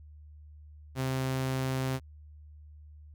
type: tone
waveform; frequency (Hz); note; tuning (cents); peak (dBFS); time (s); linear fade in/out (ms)
sawtooth; 131.4; C3; +8; -25; 0.95-2; 50
effects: added 75 Hz sine -48 dBFS peak until 3.14 s